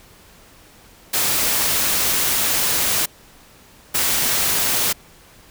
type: noise bursts at uneven times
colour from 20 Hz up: white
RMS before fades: -19 dBFS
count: 2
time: 1.13-3.06 / 3.94-4.93 s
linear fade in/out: 10 ms
effects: pink hiss -48 dBFS RMS until 5.5 s